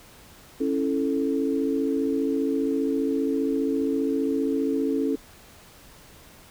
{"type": "chord", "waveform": "sine", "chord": "A major", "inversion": "first", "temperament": "just", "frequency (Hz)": [275, 330, 440], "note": ["C#4", "E4", "A4"], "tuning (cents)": [-14, 2, 0], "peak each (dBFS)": [-24, -29, -27], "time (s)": [0.6, 5.16], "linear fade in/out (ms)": 10, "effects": ["pink hiss -50 dBFS RMS until 6.5 s"]}